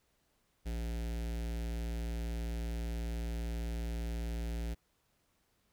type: tone with notch filter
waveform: square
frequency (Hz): 57.4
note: A#1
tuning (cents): -26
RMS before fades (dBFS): -37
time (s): 0.65-4.75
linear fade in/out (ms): 20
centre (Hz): 1100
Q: 1.4
effects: pink hiss -75 dBFS RMS until 5.72 s